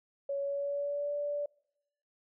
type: tone with pitch glide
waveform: sine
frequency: 559 to 581.1 Hz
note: C#5 to D5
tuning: +14 to -18 cents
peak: -31 dBFS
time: 0.29-1.46 s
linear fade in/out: 5 ms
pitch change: +68 cents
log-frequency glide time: 0.39-1.14 s
effects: noise-tail reverb RT60 0.8 s tail -25 dB re dry